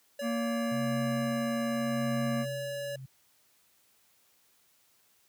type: tone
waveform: square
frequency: 569 Hz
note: C#5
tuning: 45 cents sharp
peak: -35 dBFS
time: 0.19-2.96 s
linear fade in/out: 5 ms
type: harmonic tone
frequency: 233.1 Hz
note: A#3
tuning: in tune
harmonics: 1 / 3 / 5 / 7 / 9 / 10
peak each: -30 / -43 / -41 / -49 / -49 / -52 dBFS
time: 0.21-2.46 s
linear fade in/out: 50 ms
type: tone with tremolo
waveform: sine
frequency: 132.4 Hz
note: C3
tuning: 21 cents sharp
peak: -33 dBFS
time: 0.71-3.06 s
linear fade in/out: 10 ms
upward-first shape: sine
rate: 0.83 Hz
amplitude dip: 80%
effects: white hiss -67 dBFS RMS until 5.28 s + high-pass 60 Hz 12 dB/octave